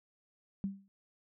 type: tone with exponential decay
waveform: sine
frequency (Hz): 196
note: G3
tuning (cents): 0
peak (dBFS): -29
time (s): 0.64-0.88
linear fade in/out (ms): 0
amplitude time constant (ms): 52
effects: none